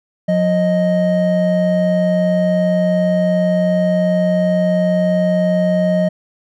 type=tone pair together; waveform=triangle; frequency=179.85 / 622.3 Hz; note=F#3 / D#5; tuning=-49 / 0 cents; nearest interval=octave + major sixth; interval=2149 cents; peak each=-13 dBFS; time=0.28-6.09 s; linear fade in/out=10 ms; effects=none